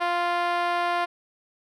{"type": "tone with band-pass filter", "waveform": "5% pulse", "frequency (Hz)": 348.7, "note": "F4", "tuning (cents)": -3, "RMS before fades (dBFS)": -25, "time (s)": [0, 1.06], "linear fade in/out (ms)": 20, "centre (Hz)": 780, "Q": 1.6, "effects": []}